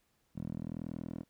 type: tone with band-pass filter sweep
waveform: 10% pulse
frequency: 40.83 Hz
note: E1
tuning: 16 cents flat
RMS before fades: -41 dBFS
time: 0.35-1.24 s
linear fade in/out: 20 ms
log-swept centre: 190 to 290 Hz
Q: 1.5
effects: pink hiss -75 dBFS RMS until 1.29 s